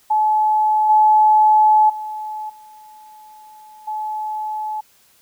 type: tone with level steps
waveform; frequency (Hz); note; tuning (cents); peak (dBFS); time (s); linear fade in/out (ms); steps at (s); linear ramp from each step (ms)
sine; 858; A5; -44; -13 / -9 / -25 / -40 / -22; 0.1-4.81; 10; 0.89 / 1.89 / 2.49 / 3.87; 10
effects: white hiss -55 dBFS RMS until 5.21 s